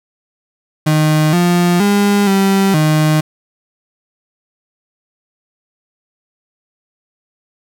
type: tone with pitch steps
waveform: 35% pulse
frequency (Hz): 154.3 / 175.5 / 202.8 / 194.8 / 154.5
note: D#3 / F3 / G#3 / G3 / D#3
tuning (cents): -14 / +9 / -41 / -11 / -12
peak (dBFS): -8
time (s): 0.86-3.21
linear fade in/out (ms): 10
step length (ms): 470
effects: none